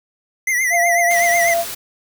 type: tone with vibrato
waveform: square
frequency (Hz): 2018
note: B6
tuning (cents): +37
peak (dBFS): -16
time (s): 0.47-1.54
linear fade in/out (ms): 5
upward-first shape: triangle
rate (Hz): 8.1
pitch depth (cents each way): 100
type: tone with pitch glide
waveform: sine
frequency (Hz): 690 to 678.9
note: F5 to F5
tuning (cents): -21 to -49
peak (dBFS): -15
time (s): 0.7-1.65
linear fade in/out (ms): 50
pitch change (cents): -28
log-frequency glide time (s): 1.35-1.53
type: noise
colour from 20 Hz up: white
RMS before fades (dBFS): -28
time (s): 1.1-1.75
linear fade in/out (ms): 10
effects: none